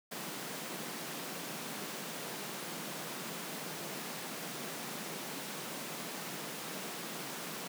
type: high-pass noise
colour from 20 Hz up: pink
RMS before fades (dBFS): -42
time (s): 0.11-7.68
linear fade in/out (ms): 10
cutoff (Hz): 150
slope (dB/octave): 48
effects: none